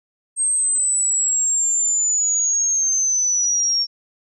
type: linear sweep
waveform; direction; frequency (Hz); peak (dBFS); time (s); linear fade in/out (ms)
sine; down; 8440 to 5490; -16; 0.36-3.87; 50
effects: none